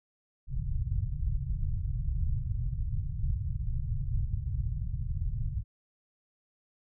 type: low-pass noise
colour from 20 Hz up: pink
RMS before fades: -31 dBFS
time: 0.47-5.64 s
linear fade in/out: 50 ms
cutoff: 140 Hz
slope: 48 dB/octave
effects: none